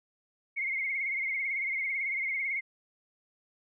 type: tone with vibrato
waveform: sine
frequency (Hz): 2154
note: C7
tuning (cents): +50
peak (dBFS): -29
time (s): 0.56-2.61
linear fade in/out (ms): 20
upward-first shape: sine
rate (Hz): 18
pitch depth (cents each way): 64
effects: none